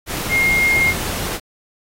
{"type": "tone in noise", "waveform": "sine", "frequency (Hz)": 2131, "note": "C7", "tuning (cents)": 31, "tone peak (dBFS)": -13, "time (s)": [0.29, 0.94], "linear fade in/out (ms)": 50, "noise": "pink", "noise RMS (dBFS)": -25, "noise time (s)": [0.06, 1.4], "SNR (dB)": 9, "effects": ["AAC 48 kbps"]}